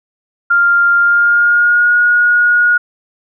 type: tone with pitch glide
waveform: sine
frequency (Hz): 1396.9 to 1443.7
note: F6 to F#6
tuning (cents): 0 to -43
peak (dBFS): -7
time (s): 0.5-2.78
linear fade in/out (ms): 10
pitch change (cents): +57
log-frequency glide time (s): 0.98-1.95
effects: none